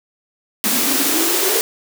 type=noise with high-pass filter sweep; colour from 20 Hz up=white; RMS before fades=-17 dBFS; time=0.64-1.61 s; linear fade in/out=0 ms; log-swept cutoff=220 to 430 Hz; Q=9.5; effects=none